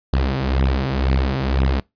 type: beating tone pair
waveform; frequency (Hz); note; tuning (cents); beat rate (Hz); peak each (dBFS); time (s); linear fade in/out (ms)
sawtooth; 65.5 / 67.5; C2 / C#2; +2 / -45; 2; -16 / -16; 0.13-1.8; 0
effects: noise-tail reverb RT60 0.2 s tail -24 dB re dry + resampled to 11025 Hz